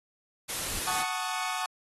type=noise; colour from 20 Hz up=white; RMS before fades=-33 dBFS; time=0.48-1.04 s; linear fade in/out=20 ms
type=noise with exponential growth; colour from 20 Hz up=brown; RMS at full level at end=-33 dBFS; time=0.48-0.79 s; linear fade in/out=0 ms; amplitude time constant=67 ms
type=chord; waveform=sawtooth; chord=D# half-diminished seventh; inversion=first; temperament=equal; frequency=740 / 880 / 1108.7 / 1244.5 Hz; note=F#5 / A5 / C#6 / D#6; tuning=0 / 0 / 0 / 0 cents; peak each=-31 / -33 / -32 / -33 dBFS; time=0.87-1.66 s; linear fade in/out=2 ms
effects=AAC 32 kbps